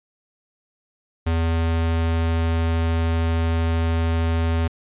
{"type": "tone", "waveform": "square", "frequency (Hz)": 82.41, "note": "E2", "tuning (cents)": 0, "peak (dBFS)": -19, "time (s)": [1.26, 4.68], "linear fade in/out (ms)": 10, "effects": ["resampled to 8000 Hz", "10-bit"]}